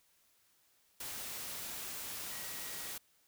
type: tone in noise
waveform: sine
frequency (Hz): 1909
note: A#6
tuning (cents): +41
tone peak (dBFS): -54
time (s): 2.31-2.92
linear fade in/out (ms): 5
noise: white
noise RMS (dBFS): -43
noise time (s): 1-2.98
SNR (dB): -14
effects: white hiss -71 dBFS RMS until 3.27 s